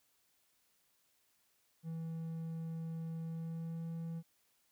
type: tone with pitch glide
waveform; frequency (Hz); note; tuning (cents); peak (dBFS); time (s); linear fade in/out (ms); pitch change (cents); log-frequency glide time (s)
triangle; 163.3 to 165.29; E3 to E3; -16 to +5; -37; 1.83-4.23; 50; +21; 3.2-3.89
effects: white hiss -75 dBFS RMS until 4.71 s